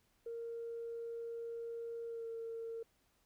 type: tone with pitch glide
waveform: sine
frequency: 464 to 456.8 Hz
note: A#4 to A#4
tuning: -8 to -35 cents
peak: -40 dBFS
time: 0.26-2.83 s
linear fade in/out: 5 ms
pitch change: -27 cents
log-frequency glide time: 2.07-2.27 s
effects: tanh soft clip ceiling -36 dBFS + pink hiss -75 dBFS RMS until 3.25 s